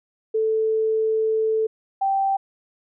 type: tone pair in turn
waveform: sine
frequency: 440 / 780.8 Hz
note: A4 / G5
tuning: 0 / -7 cents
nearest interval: minor seventh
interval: 993 cents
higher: second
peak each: -18 dBFS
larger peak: neither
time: 0.34-1.67 / 2.01-2.37 s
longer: first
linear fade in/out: 10 ms
effects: none